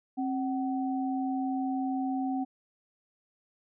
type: tone pair together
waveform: sine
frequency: 266.5 / 753.8 Hz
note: C4 / F#5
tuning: +32 / +32 cents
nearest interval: octave + tritone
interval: 1800 cents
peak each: -29 / -34 dBFS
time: 0.17-2.45 s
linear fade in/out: 20 ms
effects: none